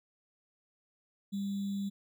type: tone with sample-and-hold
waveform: sine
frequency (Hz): 199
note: G3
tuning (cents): +26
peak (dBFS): -32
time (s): 1.32-1.9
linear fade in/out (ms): 20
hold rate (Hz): 3675
effects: none